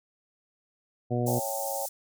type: harmonic tone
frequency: 121.4 Hz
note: B2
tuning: 29 cents flat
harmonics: 1 / 2 / 3 / 4 / 5 / 6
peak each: -28 / -31 / -33 / -34 / -35 / -36 dBFS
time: 1.1-1.4 s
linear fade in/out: 20 ms
type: high-pass noise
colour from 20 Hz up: pink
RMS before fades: -36 dBFS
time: 1.26-1.89 s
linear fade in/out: 10 ms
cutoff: 6600 Hz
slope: 24 dB/octave
type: chord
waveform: sine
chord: A dominant seventh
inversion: first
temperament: equal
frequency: 554.4 / 659.3 / 784 / 880 Hz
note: C#5 / E5 / G5 / A5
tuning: 0 / 0 / 0 / 0 cents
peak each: -34 / -40 / -35 / -40 dBFS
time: 1.27-1.86 s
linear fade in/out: 5 ms
effects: none